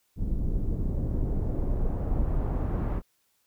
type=noise with low-pass filter sweep; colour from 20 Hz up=brown; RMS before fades=-27 dBFS; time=0.16-3.02 s; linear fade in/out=50 ms; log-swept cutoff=270 to 1200 Hz; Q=0.87; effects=white hiss -71 dBFS RMS until 3.46 s